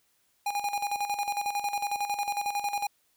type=tone with tremolo; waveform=square; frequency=817 Hz; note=G#5; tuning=29 cents flat; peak=-27 dBFS; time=0.46-2.87 s; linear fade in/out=5 ms; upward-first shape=square; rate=11 Hz; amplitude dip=65%; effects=white hiss -70 dBFS RMS until 3.16 s